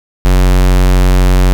square tone, 46 Hz, F#1, 9 cents flat, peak -6 dBFS, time 0.25-1.53 s, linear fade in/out 0 ms, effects none

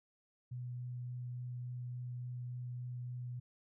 sine tone with vibrato, 123.47 Hz, B2, in tune, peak -40 dBFS, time 0.51-3.4 s, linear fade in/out 10 ms, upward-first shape triangle, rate 3.5 Hz, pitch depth 9 cents each way, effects none

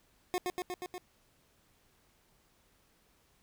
25% pulse tone with echo, 361.4 Hz, F#4, 41 cents flat, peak -26 dBFS, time 0.34-0.38 s, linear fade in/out 0 ms, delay 120 ms, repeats 5, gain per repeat -2 dB, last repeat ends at 0.98 s, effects pink hiss -69 dBFS RMS until 3.42 s

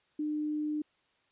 sine tone, 301.8 Hz, D4, 47 cents sharp, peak -30 dBFS, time 0.19-0.82 s, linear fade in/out 5 ms, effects white hiss -71 dBFS RMS until 1.31 s + resampled to 8000 Hz

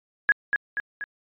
sine tone with echo, 1668 Hz, G#6, 7 cents sharp, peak -14 dBFS, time 0.29-0.32 s, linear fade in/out 0 ms, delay 240 ms, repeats 3, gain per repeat -5 dB, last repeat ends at 1.04 s, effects resampled to 8000 Hz

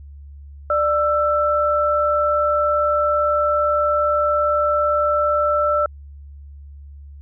sine tone pair together, 593 / 1331.2 Hz, D5 / E6, +17 / +17 cents, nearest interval octave + major second, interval 1400 cents, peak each -18 dBFS, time 0.7-5.86 s, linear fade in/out 2 ms, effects added 71 Hz sine -36 dBFS peak until 7.21 s

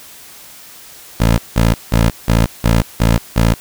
15% pulse tone bursts, 56.4 Hz, A1, 44 cents sharp, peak -3 dBFS, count 7, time 1.2-3.54 s, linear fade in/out 5 ms, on 180 ms, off 180 ms, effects white hiss -38 dBFS RMS until 3.6 s

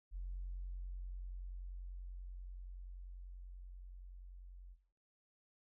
sine tone with level ramp, 45.19 Hz, F#1, 40 cents flat, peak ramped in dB -39 to -51 dBFS, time 0.11-4.77 s, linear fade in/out 50 ms, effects noise-tail reverb RT60 0.6 s tail -17 dB re dry + tanh soft clip ceiling -36 dBFS

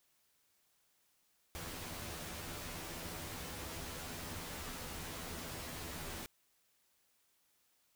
pink noise with comb filter, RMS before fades -45 dBFS, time 1.55-6.26 s, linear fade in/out 0 ms, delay 12 ms, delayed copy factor +0.7, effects white hiss -75 dBFS RMS until 7.95 s

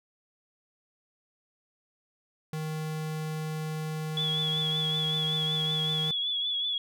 square tone, 156.1 Hz, D#3, 6 cents sharp, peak -32 dBFS, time 2.53-6.11 s, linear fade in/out 2 ms
sine tone with vibrato, 3396 Hz, G#7, 38 cents sharp, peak -27 dBFS, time 4.17-6.78 s, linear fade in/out 2 ms, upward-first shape triangle, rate 5.3 Hz, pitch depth 54 cents each way
effects none

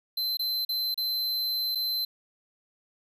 square tone with dropouts, 4080 Hz, C8, 44 cents flat, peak -27 dBFS, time 0.17-2.05 s, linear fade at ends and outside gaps 5 ms, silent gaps 0.371-0.393 / 0.65-0.69 / 0.944-0.976 / 1.75-1.754 s, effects 11-bit

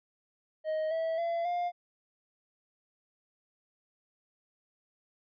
triangle tone with pitch steps, 626 / 651.1 / 677.2 / 704.3 Hz, D#5 / E5 / E5 / F5, +10 / -22 / +46 / +14 cents, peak -27 dBFS, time 0.64-1.72 s, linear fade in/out 50 ms, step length 270 ms, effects resampled to 11025 Hz

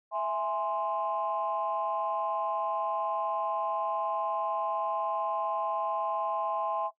sine chord, E augmented, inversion none, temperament equal, 659.3 / 830.6 / 1046.5 Hz, E5 / G#5 / B#5, 0 / 0 / 0 cents, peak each -32 dBFS, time 0.11-6.91 s, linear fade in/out 50 ms, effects noise-tail reverb RT60 0.1 s tail -17 dB re dry + tanh soft clip ceiling -20 dBFS

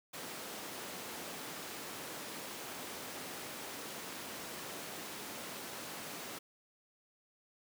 pink high-pass noise, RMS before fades -45 dBFS, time 0.13-6.39 s, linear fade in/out 10 ms, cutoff 230 Hz, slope 12 dB/octave, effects none

